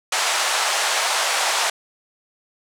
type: band-pass noise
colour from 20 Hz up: pink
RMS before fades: -21 dBFS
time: 0.12-1.7 s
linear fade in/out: 5 ms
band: 660 to 9200 Hz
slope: 24 dB/octave
effects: none